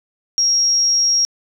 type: tone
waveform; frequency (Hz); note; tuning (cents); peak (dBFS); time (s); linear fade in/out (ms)
triangle; 5600; F8; +4; -9; 0.38-1.25; 0
effects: tanh soft clip ceiling -11 dBFS + 8-bit